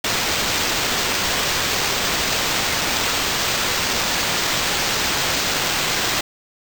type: noise with sample-and-hold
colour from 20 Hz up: white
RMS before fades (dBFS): -21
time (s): 0.04-6.21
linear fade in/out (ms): 5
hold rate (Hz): 11025
effects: none